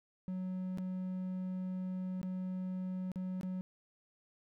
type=tone with dropouts; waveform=triangle; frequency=185 Hz; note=F#3; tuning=in tune; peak=-34 dBFS; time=0.28-3.61 s; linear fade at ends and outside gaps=0 ms; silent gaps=0.774-0.784 / 2.215-2.23 / 3.117-3.158 / 3.411-3.432 s; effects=none